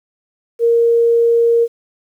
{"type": "tone", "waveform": "sine", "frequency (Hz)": 466.2, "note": "A#4", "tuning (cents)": 0, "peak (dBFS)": -9, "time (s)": [0.59, 1.68], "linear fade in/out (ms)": 50, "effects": ["8-bit"]}